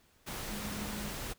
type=tone in noise; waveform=sine; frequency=207.7 Hz; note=G#3; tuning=in tune; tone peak=-41 dBFS; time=0.5-1.1 s; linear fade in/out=20 ms; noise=pink; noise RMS=-40 dBFS; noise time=0.26-1.34 s; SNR=-4 dB; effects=pink hiss -67 dBFS RMS until 1.38 s